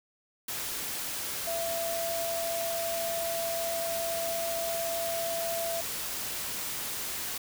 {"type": "tone in noise", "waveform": "sine", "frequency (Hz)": 671, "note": "E5", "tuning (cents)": 31, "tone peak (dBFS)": -31, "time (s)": [1.47, 5.81], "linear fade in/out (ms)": 5, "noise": "white", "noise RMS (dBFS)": -35, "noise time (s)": [0.48, 7.38], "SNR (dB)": 1, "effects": []}